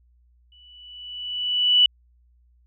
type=tone with exponential growth; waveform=sine; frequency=2962 Hz; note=F#7; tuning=1 cent sharp; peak=-11 dBFS; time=0.52-1.86 s; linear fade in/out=2 ms; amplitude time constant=290 ms; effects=added 60 Hz sine -56 dBFS peak until 2.66 s